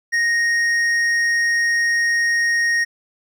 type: tone with hard clipping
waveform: sine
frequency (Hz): 1864.7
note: A#6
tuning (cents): 0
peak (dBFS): -17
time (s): 0.12-2.85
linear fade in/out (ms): 20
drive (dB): 7
effects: none